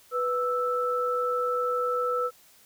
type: tone pair together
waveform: sine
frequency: 493.9 / 1318.6 Hz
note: B4 / E6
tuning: 0 / 0 cents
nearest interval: octave + perfect fourth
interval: 1700 cents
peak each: -27 dBFS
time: 0.11-2.31 s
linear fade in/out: 50 ms
effects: white hiss -57 dBFS RMS until 2.65 s